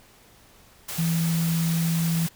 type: tone in noise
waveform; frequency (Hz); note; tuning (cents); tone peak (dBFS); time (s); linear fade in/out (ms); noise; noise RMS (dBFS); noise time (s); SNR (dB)
sine; 165.6; E3; +8; -21; 0.98-2.27; 10; white; -33; 0.88-2.29; +9
effects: pink hiss -54 dBFS RMS until 2.35 s